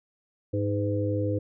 harmonic tone with a mistuned harmonic, 103.4 Hz, G#2, 7 cents flat, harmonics 1 / 3 / 4 / 5, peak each -27 / -30 / -36 / -30 dBFS, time 0.53-1.39 s, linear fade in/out 10 ms, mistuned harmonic 5, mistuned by -38 cents, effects none

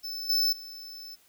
square tone with level steps, 5270 Hz, E8, 1 cent flat, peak -34 / -23 / -41 dBFS, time 0.03-1.16 s, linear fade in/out 20 ms, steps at 0.29 / 0.52 s, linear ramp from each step 10 ms, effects white hiss -62 dBFS RMS until 1.28 s

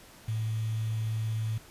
sine tone with quantisation, 110.4 Hz, A2, 6 cents sharp, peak -28 dBFS, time 0.28-1.58 s, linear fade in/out 5 ms, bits 8, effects pink hiss -53 dBFS RMS until 1.7 s + resampled to 32000 Hz

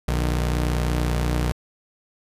sawtooth tone pair together, 60.41 / 152.4 Hz, B1 / D#3, -38 / -36 cents, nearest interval octave + major third, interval 1602 cents, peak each -17 / -24 dBFS, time 0.08-1.52 s, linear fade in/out 0 ms, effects resampled to 32000 Hz

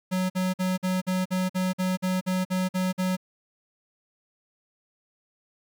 square tone bursts, 185 Hz, F#3, in tune, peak -24 dBFS, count 13, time 0.11-3.168 s, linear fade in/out 20 ms, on 190 ms, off 49 ms, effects 11-bit

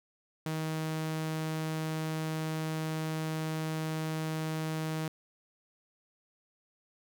sawtooth tone, 158 Hz, D#3, 27 cents sharp, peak -28 dBFS, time 0.46-5.08 s, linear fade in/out 2 ms, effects none

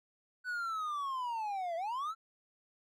triangle linear two-way sweep, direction down then up, 1503 to 652 to 1367 Hz, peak -32 dBFS, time 0.44-2.15 s, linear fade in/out 50 ms, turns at 1.76 s, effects MP3 96 kbps

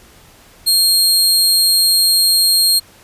sawtooth tone, 4232 Hz, C8, 19 cents sharp, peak -7 dBFS, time 0.66-2.8 s, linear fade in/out 20 ms, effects pink hiss -45 dBFS RMS until 3.03 s + resampled to 32000 Hz

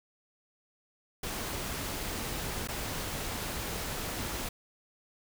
pink noise with dropouts, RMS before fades -36 dBFS, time 1.23-4.49 s, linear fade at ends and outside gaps 5 ms, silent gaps 2.675-2.685 s, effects none

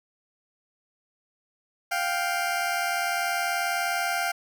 20% pulse tone pair together, 700.8 / 781 Hz, F5 / G5, +6 / -7 cents, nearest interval major second, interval 187 cents, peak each -22 / -24 dBFS, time 1.91-4.32 s, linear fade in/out 10 ms, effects 9-bit

